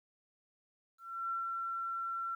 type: tone with ADSR envelope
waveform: sine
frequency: 1355 Hz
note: E6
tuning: 47 cents sharp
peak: -33 dBFS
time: 0.98-2.35 s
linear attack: 330 ms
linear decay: 140 ms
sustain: -2 dB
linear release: 4 ms
effects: 12-bit